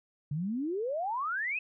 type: exponential sweep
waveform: sine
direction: up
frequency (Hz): 138.59 to 2623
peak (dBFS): -30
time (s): 0.31-1.59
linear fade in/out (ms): 5
effects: none